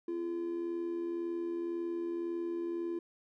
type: tone with amplitude modulation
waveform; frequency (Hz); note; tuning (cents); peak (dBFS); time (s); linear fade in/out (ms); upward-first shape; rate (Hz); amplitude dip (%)
triangle; 341.6; F4; -38; -28; 0.08-2.99; 5; sine; 81.9; 60
effects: tanh soft clip ceiling -27 dBFS